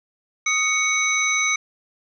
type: tone cluster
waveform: sine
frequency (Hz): 1253 / 2229 / 3866 / 6080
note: D#6 / C#7 / B7 / F#8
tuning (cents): +12 / +9 / -38 / +46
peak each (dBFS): -27 / -20 / -29 / -24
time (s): 0.46-1.56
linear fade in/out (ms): 5
effects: none